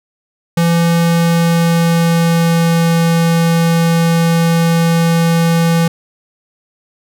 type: tone with pitch glide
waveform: square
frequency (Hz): 168.7 to 166.86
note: E3 to E3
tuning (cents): +40 to +21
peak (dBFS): -10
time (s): 0.57-5.88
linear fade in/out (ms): 5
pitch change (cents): -19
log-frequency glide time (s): 0.74-2.97
effects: none